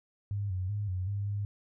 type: tone with pitch steps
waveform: sine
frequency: 101.4 / 92.4 / 103.4 / 92.1 / 100.9 / 101.9 Hz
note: G#2 / F#2 / G#2 / F#2 / G#2 / G#2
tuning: -41 / -2 / -7 / -7 / -49 / -32 cents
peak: -30 dBFS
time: 0.31-1.45 s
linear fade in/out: 0 ms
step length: 190 ms
effects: none